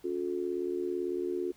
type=tone with amplitude modulation; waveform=sine; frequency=359 Hz; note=F4; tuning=48 cents sharp; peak=-26 dBFS; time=0.04-1.52 s; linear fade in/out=10 ms; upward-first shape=sine; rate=78 Hz; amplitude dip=90%; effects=pink hiss -62 dBFS RMS until 1.56 s